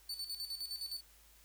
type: tone with tremolo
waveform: 40% pulse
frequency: 4497 Hz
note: C#8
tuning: 24 cents sharp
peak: -37 dBFS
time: 0.09-1.01 s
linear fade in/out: 5 ms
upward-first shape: square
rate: 9.7 Hz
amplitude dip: 65%
effects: added 53 Hz sine -65 dBFS peak until 1.44 s + white hiss -64 dBFS RMS until 1.44 s